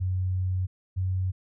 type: tone pair in turn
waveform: sine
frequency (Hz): 92.5 / 93.09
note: F#2 / F#2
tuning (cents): 0 / +11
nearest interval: unison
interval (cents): 11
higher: second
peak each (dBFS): -24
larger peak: neither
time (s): 0-0.67 / 0.96-1.32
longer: first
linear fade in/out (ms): 20
effects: none